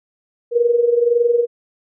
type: tone with amplitude modulation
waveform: sine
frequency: 475.3 Hz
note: A#4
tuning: 34 cents sharp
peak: -9 dBFS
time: 0.51-1.47 s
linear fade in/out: 50 ms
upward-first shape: sine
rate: 21.7 Hz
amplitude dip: 70%
effects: none